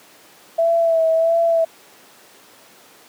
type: tone with vibrato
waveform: sine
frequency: 659.3 Hz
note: E5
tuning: in tune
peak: -13 dBFS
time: 0.58-1.65 s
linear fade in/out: 10 ms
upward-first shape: sine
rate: 1.5 Hz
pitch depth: 33 cents each way
effects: pink hiss -47 dBFS RMS until 3.08 s + high-pass 300 Hz 12 dB/octave